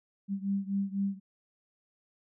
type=beating tone pair; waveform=sine; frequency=196 / 200 Hz; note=G3 / G3; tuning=0 / +35 cents; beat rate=4 Hz; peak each=-31 / -33 dBFS; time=0.28-1.2 s; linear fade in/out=50 ms; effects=none